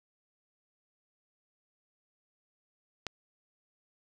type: click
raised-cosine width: 0.2 ms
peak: -17 dBFS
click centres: 3.067 s
effects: none